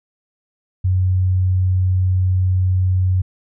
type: tone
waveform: sine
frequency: 92.5 Hz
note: F#2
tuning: in tune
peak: -13 dBFS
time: 0.84-3.22 s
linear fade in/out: 10 ms
effects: none